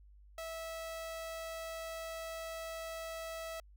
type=tone; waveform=sawtooth; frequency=653 Hz; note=E5; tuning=17 cents flat; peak=-37 dBFS; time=0.38-3.6 s; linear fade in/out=2 ms; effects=added 50 Hz sine -56 dBFS peak until 3.76 s

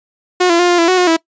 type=tone with pitch steps; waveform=sawtooth; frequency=362 / 339.7 / 353.7 / 351.1 / 335.5 / 369.5 / 359.9 / 327.4 Hz; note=F#4 / F4 / F4 / F4 / E4 / F#4 / F#4 / E4; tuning=-38 / -48 / +22 / +9 / +31 / -2 / -48 / -12 cents; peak=-5 dBFS; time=0.4-1.168 s; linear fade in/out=10 ms; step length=96 ms; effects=noise-tail reverb RT60 0.1 s tail -22 dB re dry + resampled to 16000 Hz

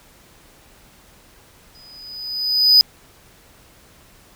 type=tone with exponential growth; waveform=triangle; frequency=4982 Hz; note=D#8; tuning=1 cent sharp; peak=-5 dBFS; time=1.75-2.81 s; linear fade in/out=0 ms; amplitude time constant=230 ms; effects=pink hiss -50 dBFS RMS until 4.35 s

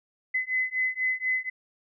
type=beating tone pair; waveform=sine; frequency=2026 / 2030.1 Hz; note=B6 / B6; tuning=+44 / +47 cents; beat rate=4.1 Hz; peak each=-28 dBFS; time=0.34-1.5 s; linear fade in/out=10 ms; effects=none

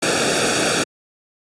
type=noise with comb filter; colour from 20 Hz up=pink; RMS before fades=-18 dBFS; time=0.02-0.84 s; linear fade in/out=10 ms; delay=0.98 ms; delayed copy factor=-0.8; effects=high-pass 150 Hz 12 dB/octave + resampled to 22050 Hz

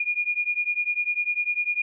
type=beating tone pair; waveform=sine; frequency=2428 / 2438 Hz; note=D#7 / D#7; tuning=-43 / -36 cents; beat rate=10 Hz; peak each=-26 dBFS; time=0-1.82 s; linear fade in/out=5 ms; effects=none

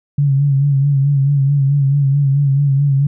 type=tone with vibrato; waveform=sine; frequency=139.8 Hz; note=C#3; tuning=15 cents sharp; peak=-10 dBFS; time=0.18-3.07 s; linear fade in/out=5 ms; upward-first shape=sine; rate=4.6 Hz; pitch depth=53 cents each way; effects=none

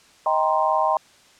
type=chord; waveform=sine; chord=C minor seventh; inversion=first; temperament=just; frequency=627.9 / 784.9 / 941.9 / 1046.5 Hz; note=Eb5 / G5 / Bb5 / C6; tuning=+16 / +2 / +18 / 0 cents; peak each=-23 dBFS; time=0.26-0.97 s; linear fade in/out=2 ms; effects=white hiss -53 dBFS RMS until 1.39 s + low-pass 7000 Hz 12 dB/octave

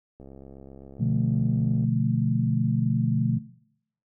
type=click train; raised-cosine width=2 ms; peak=-32 dBFS; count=112; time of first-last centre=0.2-1.84 s; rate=67.7 Hz
type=chord; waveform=sine; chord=B half-diminished seventh; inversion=none; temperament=equal; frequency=123.47 / 146.83 / 174.61 / 220 Hz; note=B2 / D3 / F3 / A3; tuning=0 / 0 / 0 / 0 cents; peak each=-25 / -27 / -29 / -28 dBFS; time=0.99-3.39 s; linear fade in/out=20 ms
effects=noise-tail reverb RT60 0.7 s tail -18 dB re dry

